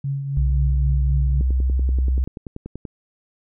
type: tone with tremolo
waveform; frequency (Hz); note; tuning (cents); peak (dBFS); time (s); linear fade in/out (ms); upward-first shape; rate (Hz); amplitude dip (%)
sine; 138.59; C#3; 0; -20; 0.04-1.41; 5; triangle; 3.8; 50
type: tone with pitch glide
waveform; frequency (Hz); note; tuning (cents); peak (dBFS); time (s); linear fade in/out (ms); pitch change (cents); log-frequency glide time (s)
sine; 63.6 to 64.19; C2 to C2; -48 to -32; -16; 0.37-2.24; 0; +16; 1.37-1.43
type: click train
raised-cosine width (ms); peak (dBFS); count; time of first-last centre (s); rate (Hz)
3; -19; 16; 1.41-2.852; 10.4
effects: none